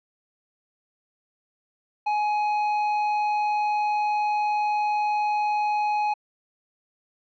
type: tone with tanh clipping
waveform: sine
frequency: 839 Hz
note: G#5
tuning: 17 cents sharp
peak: -23 dBFS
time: 2.06-6.14 s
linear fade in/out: 10 ms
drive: 10 dB
effects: low-pass 4000 Hz 12 dB/octave